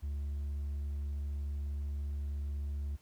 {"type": "tone with hard clipping", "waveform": "sine", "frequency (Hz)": 71.7, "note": "D2", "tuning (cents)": -41, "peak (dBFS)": -35, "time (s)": [0.02, 2.97], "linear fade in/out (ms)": 20, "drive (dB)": 2, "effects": ["pink hiss -67 dBFS RMS until 3.01 s"]}